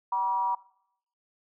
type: tone with frequency modulation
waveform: sine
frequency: 961 Hz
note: B5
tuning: 48 cents flat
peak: -24 dBFS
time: 0.12-0.55 s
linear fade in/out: 5 ms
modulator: 196 Hz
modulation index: 0.47
effects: noise-tail reverb RT60 0.7 s tail -20 dB re dry